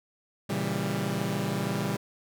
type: chord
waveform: sawtooth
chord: A# diminished seventh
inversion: none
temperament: equal with one note detuned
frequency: 116.54 / 138.59 / 164.81 / 197.82 Hz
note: A#2 / C#3 / E3 / G3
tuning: 0 / 0 / 0 / +16 cents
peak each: -31 / -30 / -30 / -27 dBFS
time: 0.49-1.97 s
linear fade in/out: 10 ms
effects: none